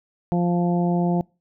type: harmonic tone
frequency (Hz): 174.61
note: F3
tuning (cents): 0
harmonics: 1 / 2 / 3 / 4 / 5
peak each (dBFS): -19 / -26 / -32 / -28 / -34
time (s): 0.32-1.21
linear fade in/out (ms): 0
effects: noise-tail reverb RT60 0.3 s tail -26 dB re dry